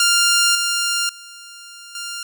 10% pulse tone with level steps, 1396.9 Hz, F6, in tune, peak -5 / -10 / -29 / -19 dBFS, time 0-2.23 s, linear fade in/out 2 ms, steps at 0.55 / 1.09 / 1.95 s, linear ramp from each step 2 ms, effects none

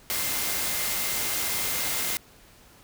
sine tone in noise, 2093 Hz, C7, in tune, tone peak -39 dBFS, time 0.1-2.17 s, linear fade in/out 0 ms, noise white, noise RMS -28 dBFS, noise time 0.1-2.17 s, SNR -14 dB, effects pink hiss -54 dBFS RMS until 2.83 s

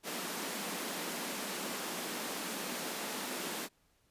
pink high-pass noise, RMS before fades -39 dBFS, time 0.03-3.69 s, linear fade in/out 50 ms, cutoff 180 Hz, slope 48 dB/octave, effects pink hiss -72 dBFS RMS until 4.1 s + resampled to 32000 Hz

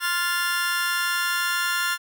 sawtooth chord, F major, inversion second, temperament just, 1047.7 / 1396.9 / 1746.1 Hz, C6 / F6 / A6, +2 / 0 / -14 cents, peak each -27 / -21 / -23 dBFS, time 0-1.98 s, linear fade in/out 50 ms, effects none

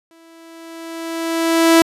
sawtooth tone with exponential growth, 329.6 Hz, E4, in tune, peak -3 dBFS, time 0.11-1.82 s, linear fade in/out 1 ms, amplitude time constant 370 ms, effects resampled to 32000 Hz

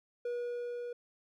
triangle tone with level ramp, 482.6 Hz, B4, 40 cents flat, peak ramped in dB -31 to -36 dBFS, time 0.25-0.93 s, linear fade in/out 5 ms, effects none

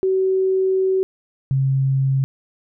sine tone pair in turn, 378.9 / 134.66 Hz, F#4 / C#3, +41 / -50 cents, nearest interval octave + tritone, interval 1791 cents, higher first, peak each -15 dBFS, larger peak neither, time 0.03-1.03 / 1.51-2.24 s, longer first, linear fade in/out 0 ms, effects none

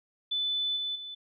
sine tone with level steps, 3500 Hz, A7, 10 cents flat, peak -27 / -30 / -38 dBFS, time 0.31-1.15 s, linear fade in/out 10 ms, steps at 0.76 / 0.95 s, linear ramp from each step 10 ms, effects none

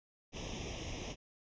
pink noise with comb filter, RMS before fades -42 dBFS, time 0.32-1.16 s, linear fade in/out 50 ms, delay 0.34 ms, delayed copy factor +0.85, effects resampled to 16000 Hz

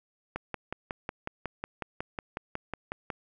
click train, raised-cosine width 0.5 ms, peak -18 dBFS, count 16, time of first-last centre 0.36-3.102 s, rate 5.47 Hz, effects none

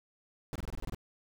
brown noise bursts, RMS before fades -37 dBFS, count 9, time 0.53-0.947 s, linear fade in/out 0 ms, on 25 ms, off 24 ms, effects none

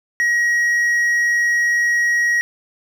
sine tone with hard clipping, 1899 Hz, A#6, 32 cents sharp, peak -15 dBFS, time 0.2-2.41 s, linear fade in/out 0 ms, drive 3 dB, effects none

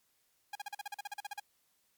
sawtooth tone bursts, 817 Hz, G#5, 29 cents flat, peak -34 dBFS, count 14, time 0.53-1.399 s, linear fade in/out 5 ms, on 24 ms, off 41 ms, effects white hiss -74 dBFS RMS until 1.97 s + MP3 96 kbps

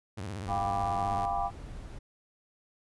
sawtooth tone with vibrato, 98 Hz, G2, in tune, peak -32 dBFS, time 0.17-1.26 s, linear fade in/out 10 ms, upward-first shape sine, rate 16 Hz, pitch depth 220 cents each way
brown noise, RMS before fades -42 dBFS, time 0.46-1.99 s, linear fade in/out 10 ms
sine chord, G dominant seventh, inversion third, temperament equal with one note detuned, 698.5 / 793.6 / 987.8 / 1174.7 Hz, F5 / G5 / B5 / D6, 0 / +21 / 0 / 0 cents, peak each -33 / -31 / -37 / -37 dBFS, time 0.47-1.51 s, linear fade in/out 50 ms
effects resampled to 24000 Hz

